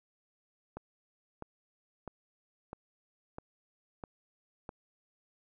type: click train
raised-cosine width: 1 ms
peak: -27 dBFS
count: 7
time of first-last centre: 0.77-4.692 s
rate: 1.53 Hz
effects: none